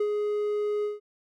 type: tone with ADSR envelope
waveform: triangle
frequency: 417.3 Hz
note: G#4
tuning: 8 cents sharp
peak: -20 dBFS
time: 0-1 s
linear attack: 6 ms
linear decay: 60 ms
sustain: -3 dB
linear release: 160 ms
effects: none